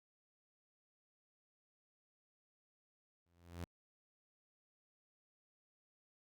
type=tone with exponential growth; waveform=sawtooth; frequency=86.1 Hz; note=F2; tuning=24 cents flat; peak=-37 dBFS; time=3.26-3.64 s; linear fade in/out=0 ms; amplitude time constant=82 ms; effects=Opus 48 kbps